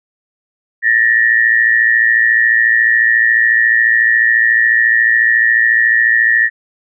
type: tone pair together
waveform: sine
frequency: 1771.9 / 1886 Hz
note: A6 / A#6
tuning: +12 / +20 cents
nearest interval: minor second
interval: 108 cents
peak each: -11 dBFS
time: 0.82-6.5 s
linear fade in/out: 50 ms
effects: none